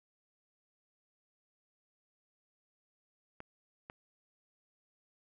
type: clicks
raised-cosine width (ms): 0.5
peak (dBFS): -30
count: 2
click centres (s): 3.404 / 3.899
effects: none